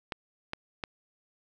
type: clicks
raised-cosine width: 0.3 ms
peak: -17 dBFS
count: 3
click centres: 0.122 / 0.534 / 0.838 s
effects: none